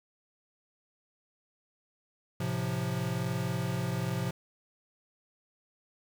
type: chord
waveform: square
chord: F major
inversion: first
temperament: equal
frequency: 110 / 130.81 / 174.61 Hz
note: A2 / C3 / F3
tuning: 0 / 0 / 0 cents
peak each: -37 / -34 / -35 dBFS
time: 2.4-4.31 s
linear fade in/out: 5 ms
effects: 9-bit